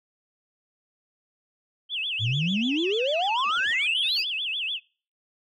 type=tone with vibrato; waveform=sine; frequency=2983 Hz; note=F#7; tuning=13 cents sharp; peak=-26 dBFS; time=1.89-4.8 s; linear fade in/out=50 ms; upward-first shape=sine; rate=6.8 Hz; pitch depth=270 cents each way
type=exponential sweep; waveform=sine; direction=up; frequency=101.9 to 5170 Hz; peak=-22 dBFS; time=2.19-4.25 s; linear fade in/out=50 ms
effects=noise-tail reverb RT60 0.4 s tail -25 dB re dry + tanh soft clip ceiling -17 dBFS